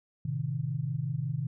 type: chord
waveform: sine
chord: A diminished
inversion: none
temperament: equal with one note detuned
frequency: 110 / 130.06 / 155.56 Hz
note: A2 / C3 / Eb3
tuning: 0 / -10 / 0 cents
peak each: -38 / -32 / -33 dBFS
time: 0.25-1.47 s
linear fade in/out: 5 ms
effects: none